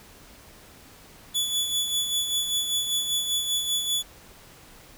sawtooth tone with tremolo, 3436 Hz, A7, 42 cents flat, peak -19 dBFS, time 1.34-4.03 s, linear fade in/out 20 ms, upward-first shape sine, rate 5.1 Hz, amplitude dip 50%, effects pink hiss -50 dBFS RMS until 4.97 s

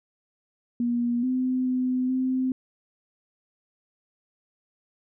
sine tone with pitch steps, 239.3 / 255.8 / 254.2 / 258.5 Hz, A#3 / C4 / C4 / C4, +46 / -39 / -50 / -21 cents, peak -22 dBFS, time 0.8-2.52 s, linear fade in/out 2 ms, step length 430 ms, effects none

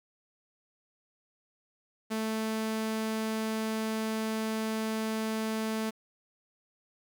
sawtooth tone, 220 Hz, A3, in tune, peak -26 dBFS, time 2.1-5.91 s, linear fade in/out 20 ms, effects 9-bit

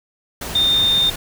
sine tone in noise, 3634 Hz, A#7, 45 cents flat, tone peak -13 dBFS, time 0.55-1.1 s, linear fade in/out 5 ms, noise pink, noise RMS -28 dBFS, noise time 0.41-1.16 s, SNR +12 dB, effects none

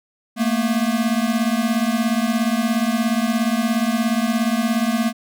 square beating tone pair, 220.5 / 237.5 Hz, A3 / A#3, +4 / +33 cents, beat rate 17 Hz, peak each -21 / -21 dBFS, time 0.36-5.13 s, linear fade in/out 50 ms, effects none

